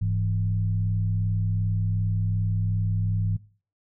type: tone with frequency modulation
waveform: sine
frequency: 102.8 Hz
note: G#2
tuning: 17 cents flat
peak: -22 dBFS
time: 0.01-3.37 s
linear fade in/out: 10 ms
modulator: 62.7 Hz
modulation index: 0.68
effects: noise-tail reverb RT60 0.4 s tail -20 dB re dry